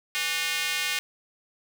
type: tone with high-pass filter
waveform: square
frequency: 164.81 Hz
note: E3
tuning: in tune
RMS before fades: -28 dBFS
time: 0.15-0.99 s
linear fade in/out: 0 ms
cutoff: 2300 Hz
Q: 1.7
effects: none